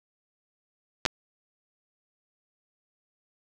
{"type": "clicks", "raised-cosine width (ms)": 0.2, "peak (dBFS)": -6, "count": 2, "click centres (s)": [1.053, 1.061], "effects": []}